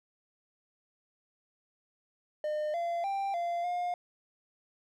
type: tone with pitch steps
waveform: triangle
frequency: 606 / 685 / 788 / 690 / 710 Hz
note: D#5 / F5 / G5 / F5 / F5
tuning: -46 / -34 / +9 / -21 / +28 cents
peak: -28 dBFS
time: 2.44-3.94 s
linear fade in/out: 2 ms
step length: 300 ms
effects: none